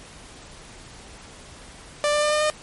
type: tone with pitch steps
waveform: sawtooth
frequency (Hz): 590 / 594.8 / 599.6 / 604.5 / 609.4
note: D5 / D5 / D5 / D5 / D#5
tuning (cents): +8 / +22 / +36 / +50 / -36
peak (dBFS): -15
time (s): 2.04-2.5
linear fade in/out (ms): 0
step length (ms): 92
effects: pink hiss -44 dBFS RMS until 2.62 s + MP3 48 kbps